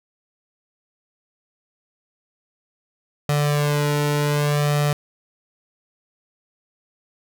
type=tone with flanger; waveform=sawtooth; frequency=146.83 Hz; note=D3; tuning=in tune; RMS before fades=-20 dBFS; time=3.29-4.93 s; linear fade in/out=2 ms; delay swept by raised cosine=1.6 to 2.16 ms; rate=0.66 Hz; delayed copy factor=+1; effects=none